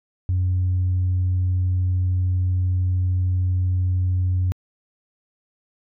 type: tone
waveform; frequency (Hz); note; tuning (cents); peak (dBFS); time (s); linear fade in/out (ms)
sine; 91.3; F#2; -23; -16; 0.29-4.52; 0
effects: tanh soft clip ceiling -15 dBFS